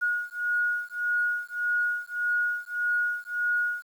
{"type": "beating tone pair", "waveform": "sine", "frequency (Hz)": [1445, 1446.7], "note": ["F#6", "F#6"], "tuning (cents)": [-41, -39], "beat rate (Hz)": 1.7, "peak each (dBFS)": [-28, -28], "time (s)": [0.01, 3.83], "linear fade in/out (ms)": 20, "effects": ["9-bit"]}